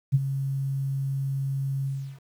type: tone with ADSR envelope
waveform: sine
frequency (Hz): 136.4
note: C#3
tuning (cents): -28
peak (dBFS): -14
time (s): 0.12-2.2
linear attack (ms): 27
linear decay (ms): 34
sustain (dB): -11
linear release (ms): 340
effects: 9-bit